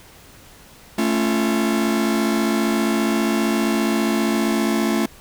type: chord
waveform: 45% pulse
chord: A augmented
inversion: none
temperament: just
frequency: 220 / 275 / 343.8 Hz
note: A3 / C#4 / E#4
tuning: 0 / -14 / -27 cents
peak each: -20 / -24 / -23 dBFS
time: 0.98-5.06 s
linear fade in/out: 5 ms
effects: pink hiss -46 dBFS RMS until 5.2 s